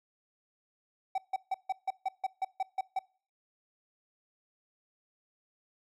triangle tone bursts, 763 Hz, G5, 47 cents flat, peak -26 dBFS, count 11, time 1.15-2.991 s, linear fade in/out 5 ms, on 31 ms, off 150 ms, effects noise-tail reverb RT60 0.4 s tail -23 dB re dry

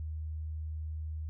sine tone, 78 Hz, D#2, 5 cents sharp, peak -35 dBFS, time 0-1.29 s, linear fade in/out 0 ms, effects none

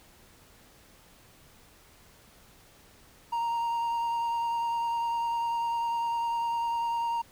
triangle tone with vibrato, 932.3 Hz, A#5, in tune, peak -25 dBFS, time 3.32-7.22 s, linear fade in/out 10 ms, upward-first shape sine, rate 10 Hz, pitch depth 13 cents each way, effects pink hiss -57 dBFS RMS until 7.31 s

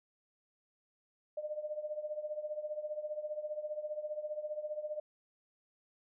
sine tone with tremolo, 605 Hz, D#5, 49 cents flat, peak -33 dBFS, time 1.37-5 s, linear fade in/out 5 ms, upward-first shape triangle, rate 15 Hz, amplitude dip 85%, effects none

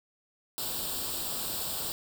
white noise with comb filter, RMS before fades -34 dBFS, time 0.58-1.92 s, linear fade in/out 0 ms, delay 0.24 ms, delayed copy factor +0.75, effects none

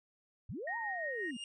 sine linear two-way sweep, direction up then down, 66.5 to 950 to 215.3 Hz, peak -39 dBFS, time 0.49-1.37 s, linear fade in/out 5 ms, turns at 0.77 s
sine tone with tremolo, 1864.7 Hz, A#6, in tune, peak -36 dBFS, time 0.67-1.31 s, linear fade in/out 5 ms, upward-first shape sine, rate 5.7 Hz, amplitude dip 30%
45% pulse tone with exponential growth, 2828 Hz, F7, 21 cents sharp, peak -39 dBFS, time 1.1-1.44 s, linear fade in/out 1 ms, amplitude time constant 73 ms
effects resampled to 22050 Hz

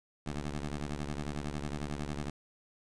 15% pulse ring-modulated tone, 72.7 Hz, D2, 17 cents flat, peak -26 dBFS, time 0.26-2.3 s, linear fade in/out 5 ms, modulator 78.2 Hz, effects resampled to 22050 Hz + 11-bit

